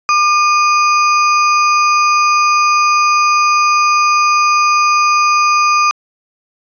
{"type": "tone with sample-and-hold", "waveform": "sine", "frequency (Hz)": 1200, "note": "D6", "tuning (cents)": 37, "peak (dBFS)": -8, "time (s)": [0.09, 5.91], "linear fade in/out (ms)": 0, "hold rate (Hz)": 3675, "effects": ["resampled to 16000 Hz"]}